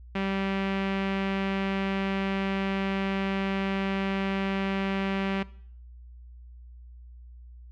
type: tone with low-pass filter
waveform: sawtooth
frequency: 194.3 Hz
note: G3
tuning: 15 cents flat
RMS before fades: -29 dBFS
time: 0.15-5.43 s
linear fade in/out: 5 ms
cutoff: 2600 Hz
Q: 2
effects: noise-tail reverb RT60 0.6 s tail -20 dB re dry + added 60 Hz sine -44 dBFS peak until 7.71 s